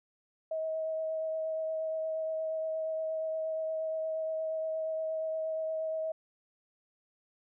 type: tone with vibrato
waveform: sine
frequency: 637 Hz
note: D#5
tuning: 41 cents sharp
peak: -31 dBFS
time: 0.51-6.12 s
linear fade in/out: 5 ms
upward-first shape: triangle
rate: 8.5 Hz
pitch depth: 14 cents each way
effects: none